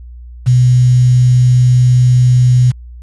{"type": "tone with quantisation", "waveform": "sine", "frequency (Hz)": 124.9, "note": "B2", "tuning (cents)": 20, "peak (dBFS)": -5, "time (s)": [0.46, 2.72], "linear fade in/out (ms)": 20, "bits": 5, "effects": ["added 60 Hz sine -29 dBFS peak until 3.02 s", "resampled to 24000 Hz"]}